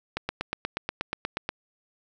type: click train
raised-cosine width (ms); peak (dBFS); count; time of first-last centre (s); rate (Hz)
0.3; -12; 12; 0.17-1.491; 8.33
effects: none